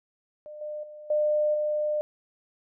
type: tone with level steps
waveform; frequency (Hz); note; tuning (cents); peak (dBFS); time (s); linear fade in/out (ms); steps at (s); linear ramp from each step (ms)
sine; 602; D5; +43; -39 / -32 / -41 / -21 / -24; 0.46-2.01; 0; 0.61 / 0.83 / 1.1 / 1.54; 5
effects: none